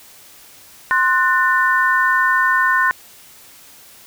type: chord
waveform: sine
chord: F# diminished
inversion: second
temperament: equal with one note detuned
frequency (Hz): 1046.5 / 1480 / 1800.1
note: C6 / F#6 / A6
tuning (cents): 0 / 0 / +39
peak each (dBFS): -17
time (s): 0.91-2.91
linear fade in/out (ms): 0
effects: white hiss -44 dBFS RMS until 4.06 s